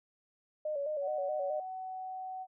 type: tone with vibrato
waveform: sine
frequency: 587.3 Hz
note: D5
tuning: in tune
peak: -32 dBFS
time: 0.65-1.6 s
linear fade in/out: 5 ms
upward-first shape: square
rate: 4.7 Hz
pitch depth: 69 cents each way
type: tone with pitch glide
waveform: sine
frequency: 742 to 750.2 Hz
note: F#5 to F#5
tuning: +5 to +24 cents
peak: -38 dBFS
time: 1.01-2.47 s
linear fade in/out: 50 ms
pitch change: +19 cents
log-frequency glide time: 1.24-1.74 s
effects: none